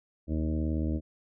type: harmonic tone with a mistuned harmonic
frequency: 78.2 Hz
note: D#2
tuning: 9 cents sharp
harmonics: 1 / 2 / 3 / 4 / 5 / 6 / 7 / 8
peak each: -29 / -36 / -34 / -34 / -47 / -47 / -44 / -47 dBFS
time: 0.27-1.01 s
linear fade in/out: 50 ms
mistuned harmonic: 1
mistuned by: -43 cents
effects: none